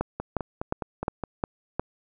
two click trains, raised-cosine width 1 ms, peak -16 / -11 dBFS, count 6 / 6, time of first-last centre 0.2-1.237 / 0.01-1.796 s, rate 4.82 / 2.8 Hz, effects none

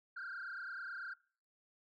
sine tone with frequency modulation, 1489 Hz, F#6, 11 cents sharp, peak -40 dBFS, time 0.16-1.14 s, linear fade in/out 10 ms, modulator 29.1 Hz, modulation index 3.8, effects noise-tail reverb RT60 0.5 s tail -25 dB re dry + tanh soft clip ceiling -40 dBFS

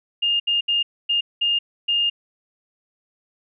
sine tone bursts at uneven times, 2825 Hz, F7, 19 cents sharp, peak -17 dBFS, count 6, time 0.22-0.4 / 0.47-0.61 / 0.68-0.83 / 1.09-1.21 / 1.41-1.59 / 1.88-2.1 s, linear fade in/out 10 ms, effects none

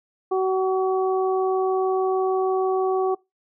harmonic tone, 377.2 Hz, F#4, 33 cents sharp, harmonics 1 / 2 / 3, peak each -20 / -26 / -30 dBFS, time 0.31-3.15 s, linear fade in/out 10 ms, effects noise-tail reverb RT60 0.2 s tail -23 dB re dry

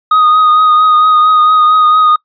triangle tone with vibrato, 1244.5 Hz, D#6, in tune, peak -3 dBFS, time 0.11-2.16 s, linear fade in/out 5 ms, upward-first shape triangle, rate 4.4 Hz, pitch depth 28 cents each way, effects noise-tail reverb RT60 0.1 s tail -23 dB re dry + resampled to 11025 Hz

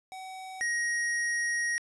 square tone pair in turn, 756 / 1883.1 Hz, F#5 / A#6, +37 / +17 cents, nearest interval octave + major third, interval 1580 cents, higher second, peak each -40 / -28 dBFS, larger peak second, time 0.12-0.61 / 0.61-1.78 s, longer second, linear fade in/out 0 ms, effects resampled to 24000 Hz + 10-bit

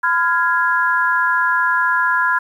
sine chord, F diminished, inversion second, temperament equal with one note detuned, 1011.4 / 1396.9 / 1661.2 Hz, Cb6 / F6 / Ab6, +41 / 0 / 0 cents, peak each -18 dBFS, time 0.03-2.39 s, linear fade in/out 10 ms, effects 8-bit

